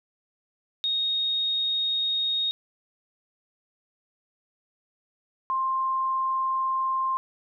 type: tone pair in turn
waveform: sine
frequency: 3729 / 1054 Hz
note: A#7 / C6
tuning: 0 / +12 cents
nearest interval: octave + minor seventh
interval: 2188 cents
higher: first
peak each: -23 dBFS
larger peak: neither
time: 0.84-2.51 / 5.5-7.17 s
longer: neither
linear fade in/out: 0 ms
effects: none